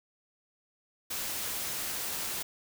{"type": "noise", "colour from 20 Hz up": "white", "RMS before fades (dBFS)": -35, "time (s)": [1.1, 2.43], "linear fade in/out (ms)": 10, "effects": []}